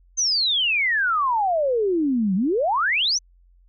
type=exponential two-way sweep; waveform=sine; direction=down then up; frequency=6340 to 180 to 6340 Hz; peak=-18 dBFS; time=0.17-3.19 s; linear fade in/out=20 ms; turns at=2.35 s; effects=added 44 Hz sine -52 dBFS peak until 3.68 s